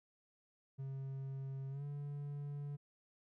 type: tone with pitch glide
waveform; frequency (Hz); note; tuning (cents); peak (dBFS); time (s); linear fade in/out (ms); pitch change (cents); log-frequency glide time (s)
triangle; 135.1 to 143.96; C#3 to D3; -44 to -34; -39; 0.78-2.77; 20; +110; 1.7-1.84
effects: none